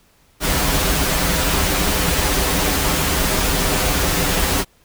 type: noise with comb filter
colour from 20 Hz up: pink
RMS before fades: -18 dBFS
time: 0.4-4.65 s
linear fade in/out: 50 ms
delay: 8.8 ms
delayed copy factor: -0.7
effects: pink hiss -56 dBFS RMS until 4.84 s